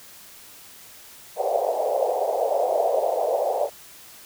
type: band-pass noise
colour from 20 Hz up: pink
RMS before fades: -23 dBFS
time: 1.36-3.7 s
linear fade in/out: 50 ms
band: 490 to 750 Hz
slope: 48 dB/octave
effects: white hiss -46 dBFS RMS until 4.25 s